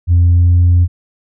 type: tone with pitch glide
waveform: sine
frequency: 86.8 to 87.71 Hz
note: F2 to F2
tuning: -10 to +8 cents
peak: -4 dBFS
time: 0.07-0.88 s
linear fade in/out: 50 ms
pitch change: +18 cents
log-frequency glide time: 0.25-0.58 s
effects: tanh soft clip ceiling -4 dBFS